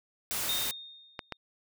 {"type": "noise", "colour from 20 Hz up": "white", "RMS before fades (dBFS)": -33, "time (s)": [0.31, 0.71], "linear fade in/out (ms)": 0}
{"type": "tone with exponential decay", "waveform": "sine", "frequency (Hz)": 3678, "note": "A#7", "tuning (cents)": -24, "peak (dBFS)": -28, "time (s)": [0.49, 1.37], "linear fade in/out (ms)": 2, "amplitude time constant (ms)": 190}
{"type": "clicks", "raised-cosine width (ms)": 0.3, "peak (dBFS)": [-18, -18], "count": 2, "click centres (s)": [1.192, 1.323]}
{"effects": []}